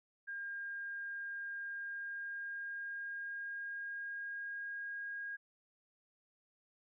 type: tone with pitch glide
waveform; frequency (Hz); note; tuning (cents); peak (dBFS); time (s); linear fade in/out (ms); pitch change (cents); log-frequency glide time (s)
sine; 1611 to 1630.7; G6 to G#6; +47 to -32; -40; 0.27-5.37; 20; +21; 1.71-4.95
effects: none